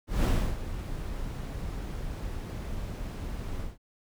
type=noise with ADSR envelope; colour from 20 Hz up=brown; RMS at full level=-22 dBFS; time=0.07-3.78 s; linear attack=170 ms; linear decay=320 ms; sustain=-13 dB; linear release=170 ms; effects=none